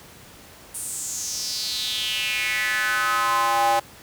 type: tone with high-pass filter sweep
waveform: square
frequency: 115.7 Hz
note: A#2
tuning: 13 cents flat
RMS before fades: -24 dBFS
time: 0.74-3.8 s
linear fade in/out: 10 ms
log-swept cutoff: 9500 to 720 Hz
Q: 4.7
effects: pink hiss -46 dBFS RMS until 4.02 s + high-pass 60 Hz 12 dB/octave